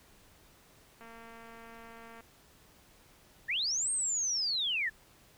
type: click train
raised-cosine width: 0.5 ms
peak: -37 dBFS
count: 275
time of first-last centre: 1.01-2.207 s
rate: 229 Hz
type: linear two-way sweep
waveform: sine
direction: up then down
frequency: 1676 to 8630 to 1676 Hz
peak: -29 dBFS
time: 3.48-4.9 s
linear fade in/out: 20 ms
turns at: 3.91 s
effects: pink hiss -61 dBFS RMS until 5.37 s